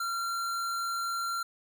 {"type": "tone", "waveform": "square", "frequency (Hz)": 1372, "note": "F6", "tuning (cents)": -31, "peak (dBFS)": -31, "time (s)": [0, 1.43], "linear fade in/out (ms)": 5, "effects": []}